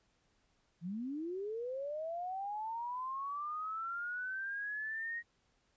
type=linear sweep; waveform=sine; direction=up; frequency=159.6 to 1886 Hz; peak=-37 dBFS; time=0.81-5.23 s; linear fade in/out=50 ms; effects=pink hiss -75 dBFS RMS until 5.76 s + resampled to 16000 Hz